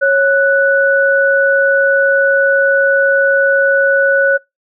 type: tone pair together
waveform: sine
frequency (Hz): 550 / 1482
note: C#5 / F#6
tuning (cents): -14 / +2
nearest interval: octave + perfect fourth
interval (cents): 1716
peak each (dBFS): -11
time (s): 0.01-4.38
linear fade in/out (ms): 20
effects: noise-tail reverb RT60 0.2 s tail -25 dB re dry